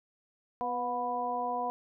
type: harmonic tone with a mistuned harmonic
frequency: 246.9 Hz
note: B3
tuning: in tune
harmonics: 1 / 2 / 3 / 4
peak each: -42 / -38 / -33 / -34 dBFS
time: 0.61-1.7 s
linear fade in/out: 0 ms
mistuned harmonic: 3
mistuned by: -35 cents
effects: none